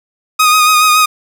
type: tone with vibrato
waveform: sawtooth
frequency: 1244.5 Hz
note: D#6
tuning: in tune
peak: -3 dBFS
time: 0.39-1.06 s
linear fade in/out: 10 ms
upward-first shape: sine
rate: 7.1 Hz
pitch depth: 27 cents each way
effects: none